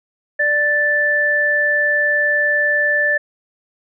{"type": "tone pair together", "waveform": "sine", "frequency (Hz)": [590, 1759.9], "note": ["D5", "A6"], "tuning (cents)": [8, 0], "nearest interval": "octave + perfect fifth", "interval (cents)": 1892, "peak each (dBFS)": [-21, -14], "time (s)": [0.39, 3.18], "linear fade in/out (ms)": 10, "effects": []}